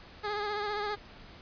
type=tone with vibrato; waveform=15% pulse; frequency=415.6 Hz; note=G#4; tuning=1 cent sharp; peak=-25 dBFS; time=0.23-0.96 s; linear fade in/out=20 ms; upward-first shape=triangle; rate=15 Hz; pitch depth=49 cents each way; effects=pink hiss -51 dBFS RMS until 1.41 s + resampled to 11025 Hz